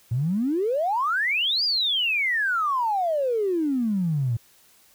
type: exponential two-way sweep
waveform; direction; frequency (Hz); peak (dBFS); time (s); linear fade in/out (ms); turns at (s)
triangle; up then down; 111 to 4978 to 111; -17; 0.11-4.37; 10; 1.64
effects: tanh soft clip ceiling -19 dBFS + white hiss -57 dBFS RMS until 4.94 s